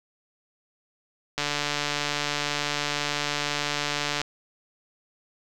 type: click train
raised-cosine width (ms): 0.2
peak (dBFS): -9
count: 415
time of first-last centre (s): 1.38-4.216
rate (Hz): 146
effects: none